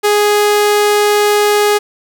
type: tone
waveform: sawtooth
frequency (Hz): 415.3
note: G#4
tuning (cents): 0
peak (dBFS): -5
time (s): 0.03-1.79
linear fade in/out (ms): 20
effects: 7-bit